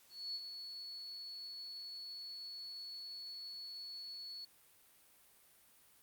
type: tone with ADSR envelope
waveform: sine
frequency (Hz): 4403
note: C#8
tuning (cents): -13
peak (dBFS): -38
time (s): 0.09-4.45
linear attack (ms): 260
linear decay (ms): 37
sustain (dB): -7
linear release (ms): 6
effects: white hiss -66 dBFS RMS until 6.02 s + Opus 48 kbps